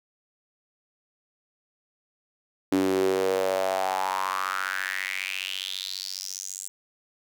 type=tone with high-pass filter sweep; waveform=sawtooth; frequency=94.7 Hz; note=F#2; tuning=41 cents sharp; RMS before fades=-28 dBFS; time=2.72-6.68 s; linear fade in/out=0 ms; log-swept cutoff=290 to 7700 Hz; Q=5.5; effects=none